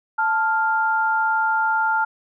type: tone pair together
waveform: sine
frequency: 881.1 / 1396.9 Hz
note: A5 / F6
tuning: +2 / 0 cents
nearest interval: minor sixth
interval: 798 cents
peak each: -20 dBFS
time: 0.18-2.05 s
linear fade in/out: 10 ms
effects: none